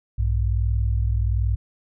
sine tone pair together, 60.41 / 101.6 Hz, B1 / G#2, -38 / -38 cents, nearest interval major sixth, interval 900 cents, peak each -20 / -23 dBFS, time 0.18-1.56 s, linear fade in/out 10 ms, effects none

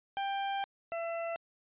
40% pulse tone pair in turn, 790 / 670.7 Hz, G5 / E5, +13 / +30 cents, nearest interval minor third, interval 283 cents, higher first, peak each -31 / -33 dBFS, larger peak first, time 0.17-0.64 / 0.92-1.36 s, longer first, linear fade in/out 0 ms, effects resampled to 8000 Hz

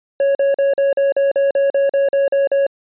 triangle tone bursts, 554.4 Hz, C#5, in tune, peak -10 dBFS, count 13, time 0.2-2.666 s, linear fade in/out 2 ms, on 150 ms, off 43 ms, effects resampled to 8000 Hz

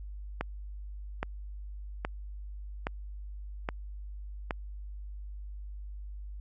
click train, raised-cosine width 0.5 ms, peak -16 dBFS, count 6, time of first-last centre 0.41-4.508 s, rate 1.22 Hz, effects added 50 Hz sine -39 dBFS peak until 6.4 s

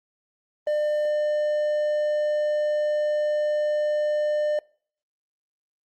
triangle tone, 600 Hz, D5, 37 cents sharp, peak -19 dBFS, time 0.67-4.59 s, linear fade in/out 2 ms, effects noise-tail reverb RT60 0.5 s tail -24 dB re dry + Opus 24 kbps

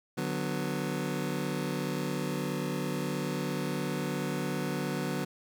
25% pulse chord, B minor, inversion first, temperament just, 148.16 / 185.21 / 246.9 Hz, D3 / F#3 / B3, +16 / +2 / 0 cents, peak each -31 / -31 / -32 dBFS, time 0.17-5.25 s, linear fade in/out 10 ms, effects none

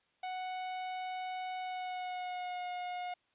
45% pulse tone with pitch glide, 740 to 719.3 Hz, F#5 to F#5, 0 to -49 cents, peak -37 dBFS, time 0.23-3.14 s, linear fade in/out 5 ms, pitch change -49 cents, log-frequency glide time 1.59-2.68 s, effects white hiss -74 dBFS RMS until 3.34 s + resampled to 8000 Hz

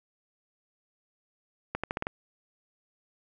accelerating click train, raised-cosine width 0.5 ms, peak -15 dBFS, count 6, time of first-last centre 1.75-2.069 s, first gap 86 ms, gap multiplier 0.85, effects none

